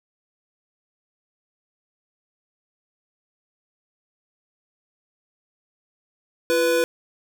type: tone pair together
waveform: square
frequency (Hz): 341.8 / 493.9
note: F4 / B4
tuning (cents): -37 / 0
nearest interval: tritone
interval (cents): 637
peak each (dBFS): -25 / -19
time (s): 6.5-6.84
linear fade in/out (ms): 0
effects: none